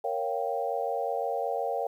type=chord; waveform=sine; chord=G half-diminished seventh; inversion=first; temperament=equal; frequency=466.2 / 554.4 / 698.5 / 784 Hz; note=Bb4 / Db5 / F5 / G5; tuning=0 / 0 / 0 / 0 cents; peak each=-33 dBFS; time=0.04-1.87 s; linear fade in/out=5 ms; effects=10-bit